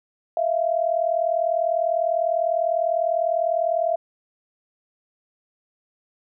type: tone pair together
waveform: sine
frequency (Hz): 648 / 688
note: E5 / F5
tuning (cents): -30 / -26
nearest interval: minor second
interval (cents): 104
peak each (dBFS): -22 / -22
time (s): 0.37-3.96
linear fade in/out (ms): 2
effects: none